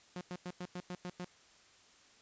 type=tone bursts; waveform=sawtooth; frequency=179.3 Hz; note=F3; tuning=46 cents sharp; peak=-36 dBFS; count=8; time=0.16-1.246 s; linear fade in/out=2 ms; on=50 ms; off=98 ms; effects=white hiss -63 dBFS RMS until 2.21 s + resampled to 16000 Hz